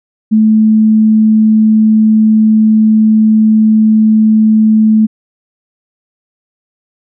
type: tone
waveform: sine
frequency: 217.6 Hz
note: A3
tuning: 19 cents flat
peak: -4 dBFS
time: 0.31-5.07 s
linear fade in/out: 20 ms
effects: none